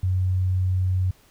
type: tone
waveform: sine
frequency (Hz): 92.5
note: F#2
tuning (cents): 0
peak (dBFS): -19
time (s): 0.03-1.11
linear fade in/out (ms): 5
effects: pink hiss -57 dBFS RMS until 1.3 s